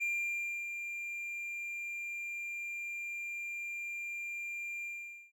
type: tone with ADSR envelope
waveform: triangle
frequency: 2388 Hz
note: D7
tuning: 28 cents sharp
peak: -29 dBFS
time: 0-5.32 s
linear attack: 24 ms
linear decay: 640 ms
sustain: -7 dB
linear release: 480 ms
effects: none